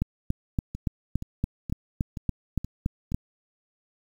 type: two click trains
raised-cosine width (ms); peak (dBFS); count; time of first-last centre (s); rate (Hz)
5; -21 / -12; 6 / 12; 0.75-3.12 / 0.02-3.145; 2.11 / 3.52
effects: 8-bit